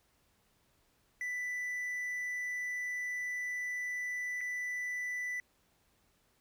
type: tone with dropouts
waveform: triangle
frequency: 1983 Hz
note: B6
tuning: 7 cents sharp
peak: -33 dBFS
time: 1.21-5.4 s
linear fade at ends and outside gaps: 1 ms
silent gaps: 4.408-4.412 s
effects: pink hiss -72 dBFS RMS until 6.4 s